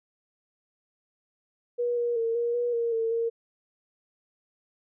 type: tone with pitch steps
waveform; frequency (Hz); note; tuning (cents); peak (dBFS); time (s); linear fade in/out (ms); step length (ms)
sine; 482.1 / 476.6 / 457.2 / 472.8 / 482 / 466.7 / 452.5 / 461.3; B4 / A#4 / A#4 / A#4 / B4 / A#4 / A4 / A#4; -42 / +38 / -34 / +24 / -42 / +2 / +48 / -18; -24; 1.78-3.3; 20; 190
effects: none